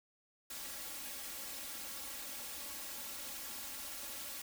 white noise with comb filter, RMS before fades -45 dBFS, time 0.5-4.42 s, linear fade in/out 5 ms, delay 3.6 ms, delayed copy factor +0.95, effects none

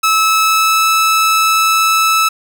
sawtooth tone with pitch glide, 1300 to 1308.3 Hz, E6 to E6, -24 to -13 cents, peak -6 dBFS, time 0.03-2.29 s, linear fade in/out 10 ms, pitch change +11 cents, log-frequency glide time 0.24-0.89 s, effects 7-bit

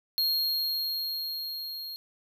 square tone with level ramp, 4253 Hz, C8, 27 cents sharp, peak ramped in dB -24 to -37 dBFS, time 0.18-1.96 s, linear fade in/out 0 ms, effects none

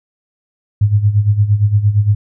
sine tone with tremolo, 103.83 Hz, G#2, in tune, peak -6 dBFS, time 0.81-2.15 s, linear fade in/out 5 ms, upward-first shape sine, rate 8.7 Hz, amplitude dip 75%, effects none

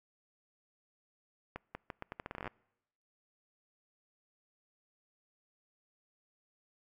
accelerating click train, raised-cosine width 0.5 ms, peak -25 dBFS, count 16, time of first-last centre 1.56-2.477 s, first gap 190 ms, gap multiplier 0.8, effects noise-tail reverb RT60 0.9 s tail -26 dB re dry

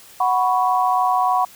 sine chord, F# suspended fourth, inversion none, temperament just, 740 / 986.7 / 1110 Hz, F#5 / B5 / C#6, 0 / -2 / +2 cents, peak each -18 / -20 / -21 dBFS, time 0.2-1.45 s, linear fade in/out 5 ms, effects white hiss -45 dBFS RMS until 1.55 s

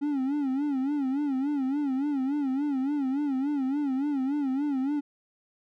triangle tone with vibrato, 277.2 Hz, C#4, in tune, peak -23 dBFS, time 0.01-5.01 s, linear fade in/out 20 ms, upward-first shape sine, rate 3.5 Hz, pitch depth 120 cents each way, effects none

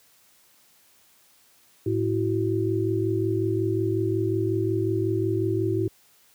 sine tone cluster, 108.9 / 331.1 / 376.6 Hz, A2 / E4 / F#4, -17 / +8 / +31 cents, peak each -26 dBFS, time 1.86-5.88 s, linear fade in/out 5 ms, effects white hiss -59 dBFS RMS until 6.34 s + high-pass 60 Hz 12 dB/octave

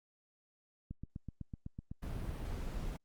click train, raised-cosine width 5 ms, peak -30 dBFS, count 12, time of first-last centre 0.91-2.292 s, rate 7.96 Hz
brown noise, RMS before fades -40 dBFS, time 2.02-2.97 s, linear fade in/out 10 ms
effects Opus 48 kbps

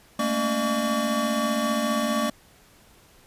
square tone cluster, 213.1 / 228.2 / 281.9 / 600 / 1137 Hz, G#3 / A#3 / C#4 / D5 / C#6, +45 / -37 / +29 / +37 / +44 cents, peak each -34 / -27 / -33 / -29 / -30 dBFS, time 0.19-2.3 s, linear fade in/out 5 ms, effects pink hiss -55 dBFS RMS until 3.26 s + resampled to 32000 Hz

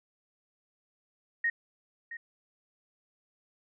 sine tone with echo, 1864.7 Hz, A#6, in tune, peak -25 dBFS, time 1.44-1.5 s, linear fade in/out 5 ms, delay 670 ms, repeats 1, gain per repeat -13 dB, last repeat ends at 2.17 s, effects none

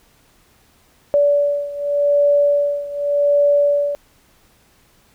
sine beating tone pair, 576 / 576.86 Hz, D5 / D5, -34 / -31 cents, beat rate 0.86 Hz, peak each -15 / -18 dBFS, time 1.14-3.95 s, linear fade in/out 0 ms, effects pink hiss -55 dBFS RMS until 5.14 s

